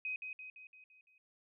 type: tone with echo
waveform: sine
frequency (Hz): 2518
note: D#7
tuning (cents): +20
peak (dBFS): -36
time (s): 0.05-0.16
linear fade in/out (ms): 2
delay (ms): 170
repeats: 6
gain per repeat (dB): -5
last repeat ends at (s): 1.18
effects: none